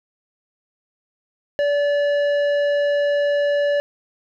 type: tone with tanh clipping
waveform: sine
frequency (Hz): 577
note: D5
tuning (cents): -31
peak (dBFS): -18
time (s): 1.59-3.8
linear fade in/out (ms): 0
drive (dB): 11
effects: none